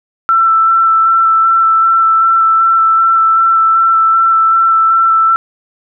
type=tone with vibrato; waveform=sine; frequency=1334 Hz; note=E6; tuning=20 cents sharp; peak=-6 dBFS; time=0.29-5.36 s; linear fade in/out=0 ms; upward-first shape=square; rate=2.6 Hz; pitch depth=10 cents each way; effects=none